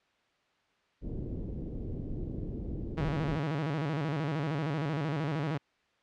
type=low-pass noise; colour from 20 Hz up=pink; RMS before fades=-37 dBFS; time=1.01-3.4 s; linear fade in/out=50 ms; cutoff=400 Hz; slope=24 dB/octave
type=tone with vibrato; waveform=sawtooth; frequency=150.4 Hz; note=D3; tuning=42 cents sharp; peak=-26 dBFS; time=2.97-5.58 s; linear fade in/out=10 ms; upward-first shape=square; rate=13 Hz; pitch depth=120 cents each way
effects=white hiss -70 dBFS RMS until 6.02 s + low-pass 3000 Hz 12 dB/octave